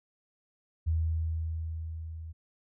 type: tone with level ramp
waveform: sine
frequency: 80.8 Hz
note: E2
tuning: 34 cents flat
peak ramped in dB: -24 to -39 dBFS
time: 0.86-2.33 s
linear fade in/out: 20 ms
effects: none

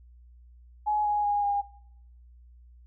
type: tone with pitch steps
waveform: sine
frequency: 842 / 831.4 / 820.9 / 810.5 Hz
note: G#5 / G#5 / G#5 / G#5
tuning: +24 / +2 / -20 / -42 cents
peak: -23 dBFS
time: 0.86-1.62 s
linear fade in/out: 20 ms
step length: 190 ms
effects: noise-tail reverb RT60 0.7 s tail -20 dB re dry + added 60 Hz sine -50 dBFS peak until 2.86 s

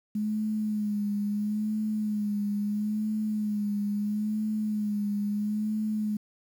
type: tone with vibrato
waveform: sine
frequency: 210 Hz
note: G#3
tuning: 19 cents sharp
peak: -26 dBFS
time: 0.15-6.17 s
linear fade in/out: 5 ms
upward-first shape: sine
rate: 0.75 Hz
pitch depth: 44 cents each way
effects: 9-bit

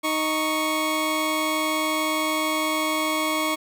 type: tone pair together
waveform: 20% pulse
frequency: 311.1 / 1108.7 Hz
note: D#4 / C#6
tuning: 0 / 0 cents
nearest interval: octave + minor seventh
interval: 2200 cents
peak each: -20 dBFS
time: 0.03-3.56 s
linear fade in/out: 20 ms
effects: none

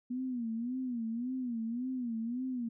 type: tone with vibrato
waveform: sine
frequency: 241.4 Hz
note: B3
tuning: 39 cents flat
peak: -33 dBFS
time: 0.1-2.69 s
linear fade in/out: 10 ms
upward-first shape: sine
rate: 1.8 Hz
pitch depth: 130 cents each way
effects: none

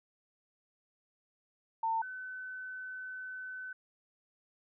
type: tone pair in turn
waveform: sine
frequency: 900 / 1513.6 Hz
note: A5 / F#6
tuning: +39 / +39 cents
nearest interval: major sixth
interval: 900 cents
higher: second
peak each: -29 / -40 dBFS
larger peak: first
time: 1.83-2.02 / 2.02-3.73 s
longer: second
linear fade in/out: 5 ms
effects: none

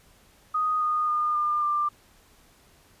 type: tone with pitch steps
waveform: sine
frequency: 1244.5 / 1230.2 / 1216.1 / 1202.1 / 1188.3 Hz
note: D#6 / D#6 / D#6 / D6 / D6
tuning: 0 / -20 / -40 / +40 / +20 cents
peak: -22 dBFS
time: 0.54-1.89 s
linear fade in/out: 10 ms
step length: 270 ms
effects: pink hiss -58 dBFS RMS until 3 s + resampled to 32000 Hz

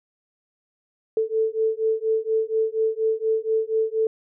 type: beating tone pair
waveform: sine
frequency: 440 / 444.2 Hz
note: A4 / A4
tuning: 0 / +16 cents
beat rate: 4.2 Hz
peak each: -23 dBFS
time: 1.17-4.07 s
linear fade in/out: 2 ms
effects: none

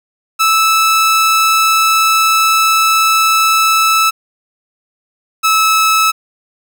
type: tone pair in turn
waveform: sawtooth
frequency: 1311 / 1301.9 Hz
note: E6 / E6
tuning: -10 / -22 cents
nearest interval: unison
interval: 12 cents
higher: first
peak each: -5 dBFS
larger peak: neither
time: 0.39-4.11 / 5.43-6.12 s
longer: first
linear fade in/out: 20 ms
effects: none

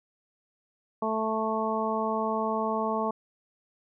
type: harmonic tone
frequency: 220 Hz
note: A3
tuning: in tune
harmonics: 1 / 2 / 3 / 4 / 5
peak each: -32 / -32 / -32 / -32 / -32 dBFS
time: 1.02-3.11 s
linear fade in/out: 5 ms
effects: none

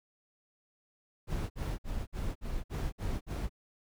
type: noise bursts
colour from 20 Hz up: brown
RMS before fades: -34 dBFS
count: 8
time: 1.27-3.495 s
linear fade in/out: 50 ms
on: 230 ms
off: 55 ms
effects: none

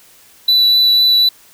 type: tone with vibrato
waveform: triangle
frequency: 3964 Hz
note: B7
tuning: 6 cents sharp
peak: -7 dBFS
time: 0.48-1.29 s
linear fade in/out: 5 ms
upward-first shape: triangle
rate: 4 Hz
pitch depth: 10 cents each way
effects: white hiss -46 dBFS RMS until 1.53 s

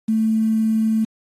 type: tone with quantisation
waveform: sine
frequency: 220.6 Hz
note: A3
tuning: 5 cents sharp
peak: -15 dBFS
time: 0.08-1.05 s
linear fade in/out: 10 ms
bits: 7
effects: AAC 32 kbps

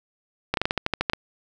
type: clicks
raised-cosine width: 0.3 ms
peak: -6 dBFS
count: 11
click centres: 0.54 / 0.572 / 0.616 / 0.655 / 0.709 / 0.777 / 0.864 / 0.937 / 1.01 / 1.098 / 1.134 s
effects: none

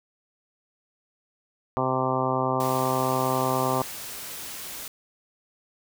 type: harmonic tone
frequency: 130 Hz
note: C3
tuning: 11 cents flat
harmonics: 1 / 2 / 3 / 4 / 5 / 6 / 7 / 8 / 9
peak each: -31 / -31 / -31 / -31 / -31 / -31 / -31 / -31 / -31 dBFS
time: 1.77-3.82 s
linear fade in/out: 0 ms
type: noise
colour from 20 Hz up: white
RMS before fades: -37 dBFS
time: 2.6-4.88 s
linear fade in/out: 2 ms
effects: none

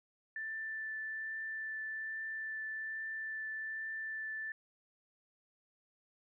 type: tone with vibrato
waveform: sine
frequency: 1765 Hz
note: A6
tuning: 5 cents sharp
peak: -38 dBFS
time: 0.36-4.52 s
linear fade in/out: 2 ms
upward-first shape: triangle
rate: 1.2 Hz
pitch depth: 9 cents each way
effects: none

